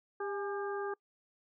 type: harmonic tone with a mistuned harmonic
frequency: 400 Hz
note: G4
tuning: 35 cents sharp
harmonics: 1 / 2 / 3 / 4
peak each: -36 / -42 / -43 / -45 dBFS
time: 0.2-0.94 s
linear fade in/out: 5 ms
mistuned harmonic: 2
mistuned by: +60 cents
effects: noise-tail reverb RT60 0.1 s tail -25 dB re dry